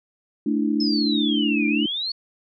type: chord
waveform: sine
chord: A suspended fourth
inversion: none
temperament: equal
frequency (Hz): 220 / 293.7 / 329.6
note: A3 / D4 / E4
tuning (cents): 0 / 0 / 0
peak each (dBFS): -23 / -22 / -27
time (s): 0.46-1.86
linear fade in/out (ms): 5
type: exponential two-way sweep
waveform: sine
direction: down then up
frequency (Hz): 5274 to 2349 to 4472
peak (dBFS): -24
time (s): 0.8-2.12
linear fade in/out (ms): 5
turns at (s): 1.67
effects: none